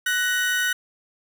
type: tone pair together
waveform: 35% pulse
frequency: 1487 / 1876.6 Hz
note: F#6 / A#6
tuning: +8 / +11 cents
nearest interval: major third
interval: 403 cents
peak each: -20 / -25 dBFS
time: 0.06-0.73 s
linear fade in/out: 5 ms
effects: none